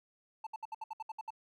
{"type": "tone bursts", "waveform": "triangle", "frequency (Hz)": 882, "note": "A5", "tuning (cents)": 4, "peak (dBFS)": -36, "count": 10, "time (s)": [0.44, 1.305], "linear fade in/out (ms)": 5, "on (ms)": 28, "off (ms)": 65, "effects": []}